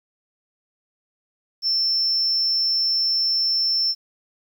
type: tone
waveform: sine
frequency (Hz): 5360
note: E8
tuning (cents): +28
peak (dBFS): -17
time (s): 1.62-3.95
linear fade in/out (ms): 50
effects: tanh soft clip ceiling -14 dBFS + 9-bit